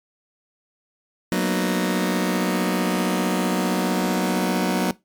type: chord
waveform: sawtooth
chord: B major seventh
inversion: second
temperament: just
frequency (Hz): 185.21 / 231.5 / 246.9 / 308.7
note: F#3 / A#3 / B3 / D#4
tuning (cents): +2 / -12 / 0 / -14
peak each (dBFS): -18 / -23 / -23 / -23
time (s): 1.32-4.91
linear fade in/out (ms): 0
effects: noise-tail reverb RT60 0.2 s tail -20 dB re dry + MP3 96 kbps